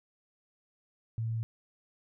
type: tone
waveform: sine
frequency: 113.2 Hz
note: A2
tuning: 50 cents sharp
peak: -30 dBFS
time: 1.18-1.43 s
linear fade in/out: 0 ms
effects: none